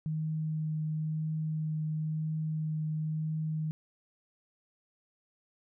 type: tone with vibrato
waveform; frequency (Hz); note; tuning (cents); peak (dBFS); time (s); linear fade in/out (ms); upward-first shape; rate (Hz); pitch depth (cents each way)
sine; 156; D#3; +5; -30; 0.06-3.71; 0; triangle; 0.98; 11
effects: none

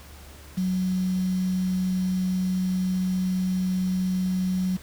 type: tone with quantisation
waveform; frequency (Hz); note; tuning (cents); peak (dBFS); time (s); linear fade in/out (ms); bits
sine; 185; F#3; 0; -22; 0.57-4.77; 10; 7
effects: added 72 Hz sine -45 dBFS peak until 4.82 s + pink hiss -48 dBFS RMS until 4.82 s

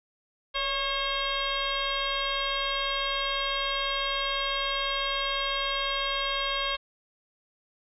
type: tone with frequency modulation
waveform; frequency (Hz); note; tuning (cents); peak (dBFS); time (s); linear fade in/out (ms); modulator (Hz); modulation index
sine; 2162; C#7; -44; -26; 0.54-6.77; 20; 532; 3.1
effects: none

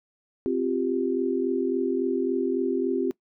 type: chord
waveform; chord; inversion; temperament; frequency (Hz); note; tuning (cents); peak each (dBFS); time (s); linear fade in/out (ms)
sine; C suspended fourth; none; just; 261.6 / 348.8 / 392.4; C4 / F4 / G4; 0 / -2 / +2; -27; 0.46-3.11; 0
effects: noise-tail reverb RT60 0.1 s tail -21 dB re dry

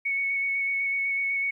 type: tone with vibrato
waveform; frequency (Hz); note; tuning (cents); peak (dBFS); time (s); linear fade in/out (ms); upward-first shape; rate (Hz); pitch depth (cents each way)
sine; 2217; C#7; 0; -24; 0.05-1.51; 10; square; 8; 10
effects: 11-bit

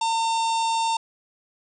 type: harmonic tone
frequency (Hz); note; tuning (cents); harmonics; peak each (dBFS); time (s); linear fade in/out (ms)
908; A#5; -46; 1 / 3 / 4 / 5 / 6 / 7 / 8 / 9 / 10; -21 / -35 / -33 / -38 / -38 / -44 / -39 / -41 / -45; 0.01-0.97; 5
effects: none

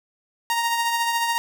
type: tone with tremolo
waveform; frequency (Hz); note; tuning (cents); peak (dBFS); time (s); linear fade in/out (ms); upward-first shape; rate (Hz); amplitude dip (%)
sawtooth; 932.3; A#5; 0; -15; 0.5-1.38; 0; triangle; 14; 45
effects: none

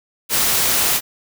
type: noise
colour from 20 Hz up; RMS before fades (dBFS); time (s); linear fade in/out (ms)
white; -17; 0.29-1.01; 50
effects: none

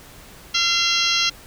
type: harmonic tone with a mistuned harmonic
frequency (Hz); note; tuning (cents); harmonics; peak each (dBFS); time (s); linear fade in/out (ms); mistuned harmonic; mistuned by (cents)
686; F5; -31; 2 / 3 / 4 / 5 / 6 / 7 / 8 / 9; -27 / -28 / -24 / -23 / -23 / -29 / -26 / -28; 0.54-1.3; 10; 5; -88
effects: pink hiss -44 dBFS RMS until 1.46 s

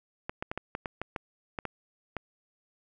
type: clicks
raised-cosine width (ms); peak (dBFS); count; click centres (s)
0.5; -18; 11; 0.295 / 0.425 / 0.515 / 0.576 / 0.751 / 0.858 / 1.016 / 1.162 / 1.588 / 1.653 / 2.167
effects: none

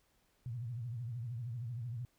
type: tone with vibrato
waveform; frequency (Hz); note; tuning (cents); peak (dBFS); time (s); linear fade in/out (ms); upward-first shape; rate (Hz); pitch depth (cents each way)
sine; 118.9; A#2; +35; -38; 0.46-2.05; 0; triangle; 13; 160
effects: pink hiss -74 dBFS RMS until 2.18 s

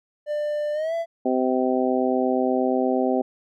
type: tone with pitch glide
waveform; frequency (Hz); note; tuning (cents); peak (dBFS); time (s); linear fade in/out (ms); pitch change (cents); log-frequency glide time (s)
triangle; 595 to 667.9; D5 to E5; +22 to +23; -21; 0.26-1.06; 50; +201; 0.73-0.94
type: harmonic tone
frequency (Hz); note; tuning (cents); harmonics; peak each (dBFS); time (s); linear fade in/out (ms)
128.5; C3; -31; 2 / 3 / 4 / 5 / 6; -23 / -25 / -26 / -27 / -28; 1.25-3.22; 10
effects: none

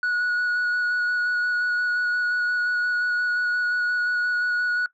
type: tone with vibrato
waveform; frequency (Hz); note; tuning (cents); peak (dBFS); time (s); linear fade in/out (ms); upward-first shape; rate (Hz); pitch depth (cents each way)
sine; 1462; F#6; -21; -18; 0.03-4.86; 2; square; 5.7; 10
effects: noise-tail reverb RT60 0.1 s tail -19 dB re dry + tanh soft clip ceiling -20 dBFS

